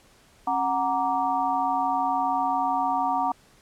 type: tone cluster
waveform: sine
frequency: 271.5 / 741 / 934 / 1167 Hz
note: C#4 / F#5 / A#5 / D6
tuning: -36 / +2 / +3 / -11 cents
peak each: -33 / -25 / -26 / -30 dBFS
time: 0.47-3.32 s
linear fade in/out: 5 ms
effects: pink hiss -57 dBFS RMS until 3.61 s + low-pass 11000 Hz 12 dB/octave